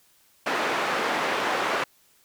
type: band-pass noise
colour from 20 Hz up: white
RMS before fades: -26 dBFS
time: 0.46-1.84 s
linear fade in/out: 5 ms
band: 310 to 1600 Hz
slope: 12 dB/octave
effects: white hiss -61 dBFS RMS until 2.24 s